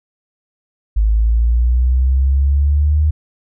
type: linear sweep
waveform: sine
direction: up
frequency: 52 to 77 Hz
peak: -10 dBFS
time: 0.96-3.11 s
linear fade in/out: 10 ms
effects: none